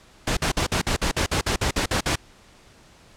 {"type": "noise bursts", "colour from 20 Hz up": "pink", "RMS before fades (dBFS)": -22, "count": 13, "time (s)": [0.27, 2.157], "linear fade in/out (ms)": 5, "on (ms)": 99, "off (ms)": 50, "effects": ["pink hiss -52 dBFS RMS until 3.16 s", "low-pass 8000 Hz 12 dB/octave"]}